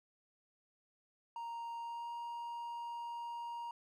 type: tone with pitch glide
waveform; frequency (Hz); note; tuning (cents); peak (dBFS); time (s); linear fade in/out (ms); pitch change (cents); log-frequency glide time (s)
triangle; 932.3 to 941.5; A#5 to A#5; 0 to +17; -39; 1.36-3.71; 2; +17; 1.8-2.11
effects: none